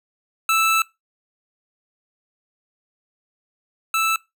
25% pulse tone pair in turn, 1318.5 / 1318.5 Hz, E6 / E6, 0 / 0 cents, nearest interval unison, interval 0 cents, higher neither, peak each -12 / -14 dBFS, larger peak first, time 0.49-0.82 / 3.94-4.16 s, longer first, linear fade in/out 2 ms, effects noise-tail reverb RT60 0.2 s tail -21 dB re dry

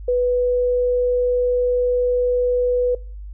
sine tone, 493.9 Hz, B4, in tune, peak -15 dBFS, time 0.08-2.95 s, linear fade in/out 5 ms, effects noise-tail reverb RT60 0.4 s tail -23 dB re dry + added 50 Hz sine -31 dBFS peak until 3.33 s

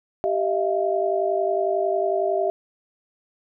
sine tone cluster, 390.7 / 632 / 683 Hz, G4 / D#5 / F5, -6 / +27 / -39 cents, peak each -24 dBFS, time 0.24-2.5 s, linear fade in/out 0 ms, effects none

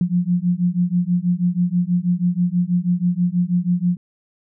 sine beating tone pair, 174 / 180.2 Hz, F3 / F#3, -6 / -45 cents, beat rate 6.2 Hz, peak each -19 dBFS, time 0.01-3.97 s, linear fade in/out 2 ms, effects none

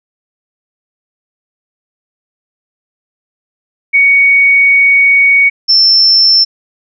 sine tone pair in turn, 2236 / 5352 Hz, C#7 / E8, +14 / +25 cents, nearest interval octave + minor third, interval 1511 cents, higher second, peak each -4 dBFS, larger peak neither, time 3.93-5.5 / 5.68-6.45 s, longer first, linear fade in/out 20 ms, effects none

